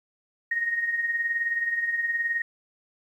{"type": "tone with tremolo", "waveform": "sine", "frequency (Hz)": 1864.7, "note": "A#6", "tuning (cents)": 0, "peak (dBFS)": -21, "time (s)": [0.51, 2.42], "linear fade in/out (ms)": 5, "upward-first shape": "triangle", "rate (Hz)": 19, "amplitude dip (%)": 65, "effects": ["10-bit"]}